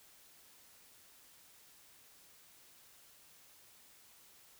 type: silence
effects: white hiss -62 dBFS RMS until 4.59 s